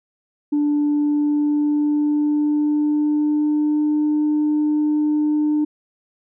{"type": "tone with pitch glide", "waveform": "sine", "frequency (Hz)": [293.7, 300.9], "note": ["D4", "D4"], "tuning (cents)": [0, 42], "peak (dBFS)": -14, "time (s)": [0.52, 5.65], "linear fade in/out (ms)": 10, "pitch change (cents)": 42, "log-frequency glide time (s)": [0.82, 4.03], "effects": ["tanh soft clip ceiling -13 dBFS"]}